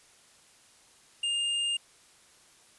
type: tone with hard clipping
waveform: sine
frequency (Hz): 2815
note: F7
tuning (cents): +13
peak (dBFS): -28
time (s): 1.23-1.77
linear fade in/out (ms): 5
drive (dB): 16
effects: white hiss -59 dBFS RMS until 2.78 s + resampled to 24000 Hz